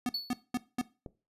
square tone bursts, 246.9 Hz, B3, in tune, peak -29 dBFS, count 4, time 0.06-0.814 s, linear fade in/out 2 ms, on 31 ms, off 210 ms
triangle tone with exponential decay, 4435 Hz, C#8, in tune, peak -27 dBFS, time 0.14-0.43 s, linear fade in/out 5 ms, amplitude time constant 62 ms
click, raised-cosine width 2 ms, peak -28 dBFS, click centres 1.062 s
effects noise-tail reverb RT60 0.3 s tail -18 dB re dry + resampled to 32000 Hz

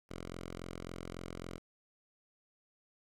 5% pulse tone, 43.63 Hz, F1, 1 cent flat, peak -32 dBFS, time 0.09-1.59 s, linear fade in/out 20 ms, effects low-pass 10000 Hz 12 dB/octave + 10-bit

